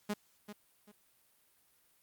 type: tone with echo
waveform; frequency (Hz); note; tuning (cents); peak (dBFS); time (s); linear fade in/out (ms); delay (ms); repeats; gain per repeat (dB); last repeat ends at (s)
sawtooth; 207.7; G#3; 0; -29; 0.09-0.14; 10; 390; 2; -11; 0.92
effects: white hiss -70 dBFS RMS until 2.02 s + Opus 48 kbps